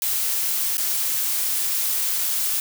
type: noise with dropouts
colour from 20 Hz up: blue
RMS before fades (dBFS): -23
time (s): 0.02-2.6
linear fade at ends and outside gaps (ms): 1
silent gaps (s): 0.771-0.78
effects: none